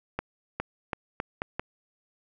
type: accelerating click train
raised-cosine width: 0.5 ms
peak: -14 dBFS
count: 6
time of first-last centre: 0.19-1.595 s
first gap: 410 ms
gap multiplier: 0.81
effects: none